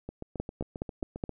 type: two click trains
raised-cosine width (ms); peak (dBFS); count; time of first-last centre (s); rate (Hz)
2; -24 / -18; 10 / 5; 0.09-1.293 / 0.4-1.239; 7.48 / 4.77
effects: none